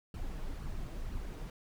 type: noise with flanger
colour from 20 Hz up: brown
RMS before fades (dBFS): -39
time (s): 0.14-1.5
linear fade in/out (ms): 2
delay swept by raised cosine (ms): 0.68 to 6.58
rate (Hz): 2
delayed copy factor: +0.55
effects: none